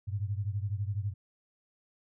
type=beating tone pair; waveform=sine; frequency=98 / 110 Hz; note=G2 / A2; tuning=0 / 0 cents; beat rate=12 Hz; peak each=-32 / -35 dBFS; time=0.07-1.14 s; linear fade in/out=20 ms; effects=none